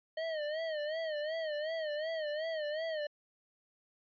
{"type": "tone with vibrato", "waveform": "square", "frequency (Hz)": 622.3, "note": "D#5", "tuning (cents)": 0, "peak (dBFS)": -35, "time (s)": [0.17, 3.07], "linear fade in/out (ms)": 5, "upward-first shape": "sine", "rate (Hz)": 2.7, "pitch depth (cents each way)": 96, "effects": ["resampled to 11025 Hz"]}